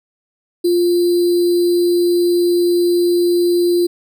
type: tone with sample-and-hold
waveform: sine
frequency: 349.2 Hz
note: F4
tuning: in tune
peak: -11 dBFS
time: 0.64-3.87 s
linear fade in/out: 10 ms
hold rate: 4410 Hz
effects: none